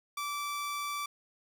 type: tone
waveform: sawtooth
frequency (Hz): 1162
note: D6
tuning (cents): -19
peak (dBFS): -30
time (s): 0.17-1.06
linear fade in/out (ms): 5
effects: none